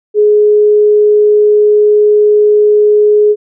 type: tone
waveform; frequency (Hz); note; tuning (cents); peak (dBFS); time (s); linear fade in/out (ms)
sine; 419.6; G#4; +18; -4; 0.14-3.36; 50
effects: none